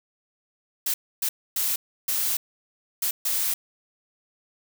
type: noise bursts at uneven times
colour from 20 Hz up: blue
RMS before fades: -25 dBFS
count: 6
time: 0.86-0.94 / 1.22-1.29 / 1.56-1.76 / 2.08-2.37 / 3.02-3.11 / 3.25-3.54 s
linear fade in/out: 5 ms
effects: none